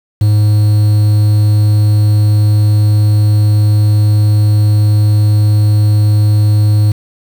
triangle tone with quantisation, 105.2 Hz, G#2, 23 cents sharp, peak -4 dBFS, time 0.21-6.92 s, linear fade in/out 5 ms, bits 5, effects none

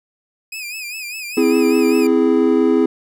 sawtooth tone with vibrato, 2489 Hz, D#7, in tune, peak -23 dBFS, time 0.52-2.07 s, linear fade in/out 5 ms, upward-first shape sine, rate 5 Hz, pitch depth 90 cents each way
triangle chord, C augmented, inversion none, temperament equal with one note detuned, 258.9 / 329.6 / 415.3 Hz, C4 / E4 / G#4, -18 / 0 / 0 cents, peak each -14 dBFS, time 1.37-2.86 s, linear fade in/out 5 ms
effects none

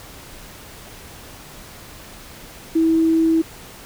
sine tone, 324.8 Hz, E4, 26 cents flat, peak -13 dBFS, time 2.75-3.42 s, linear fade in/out 10 ms, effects pink hiss -40 dBFS RMS until 3.85 s

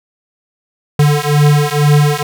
square beating tone pair, 146.1 / 148.2 Hz, D3 / D3, -9 / +16 cents, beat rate 2.1 Hz, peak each -12 dBFS, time 0.99-2.23 s, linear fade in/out 5 ms, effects none

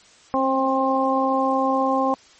harmonic tone with a mistuned harmonic, 265.2 Hz, C4, 23 cents sharp, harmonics 1 / 2 / 3 / 4, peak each -23 / -23 / -23 / -23 dBFS, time 0.34-2.14 s, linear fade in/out 0 ms, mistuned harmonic 1, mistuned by +16 cents, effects white hiss -51 dBFS RMS until 2.39 s + MP3 32 kbps

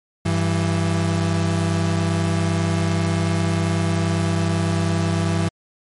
35% pulse tone pair together, 98 / 165.87 Hz, G2 / E3, 0 / +11 cents, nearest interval major sixth, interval 911 cents, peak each -19 dBFS, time 0.25-5.49 s, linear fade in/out 10 ms, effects MP3 48 kbps

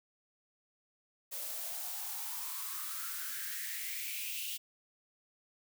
blue noise with high-pass filter sweep, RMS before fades -40 dBFS, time 1.31-4.58 s, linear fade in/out 20 ms, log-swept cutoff 540 to 3000 Hz, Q 5.8, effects none

